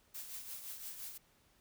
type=noise with tremolo; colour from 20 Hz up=blue; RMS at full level=-44 dBFS; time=0.14-1.18 s; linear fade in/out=10 ms; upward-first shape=triangle; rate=5.8 Hz; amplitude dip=60%; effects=pink hiss -70 dBFS RMS until 1.6 s